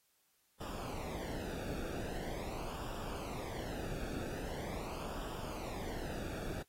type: noise with flanger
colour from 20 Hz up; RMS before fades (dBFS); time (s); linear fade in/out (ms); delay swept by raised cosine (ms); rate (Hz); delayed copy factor
brown; -42; 0.6-6.63; 10; 0.47 to 0.99; 0.43; -0.7
effects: white hiss -75 dBFS RMS until 6.68 s + AAC 48 kbps